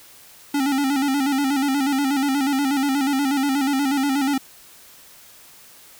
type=tone with vibrato; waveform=square; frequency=275.7 Hz; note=C#4; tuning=9 cents flat; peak=-19 dBFS; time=0.54-4.38 s; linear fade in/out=5 ms; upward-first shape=square; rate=8.3 Hz; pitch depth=68 cents each way; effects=white hiss -47 dBFS RMS until 5.99 s